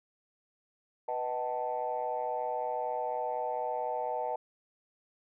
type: chord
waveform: sine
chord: B dominant seventh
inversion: none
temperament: equal with one note detuned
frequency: 493.9 / 622.3 / 756 / 880 Hz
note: B4 / D#5 / F#5 / A5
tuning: 0 / 0 / +37 / 0 cents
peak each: -37 / -36 / -36 / -35 dBFS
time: 1.08-4.36 s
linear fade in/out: 5 ms
effects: tanh soft clip ceiling -22 dBFS